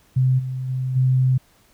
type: tone with level steps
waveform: sine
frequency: 129.4 Hz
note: C3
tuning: 19 cents flat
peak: -14 / -24 / -21 / -14 dBFS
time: 0.16-1.38 s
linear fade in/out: 10 ms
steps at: 0.38 / 0.68 / 0.95 s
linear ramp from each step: 20 ms
effects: pink hiss -57 dBFS RMS until 1.73 s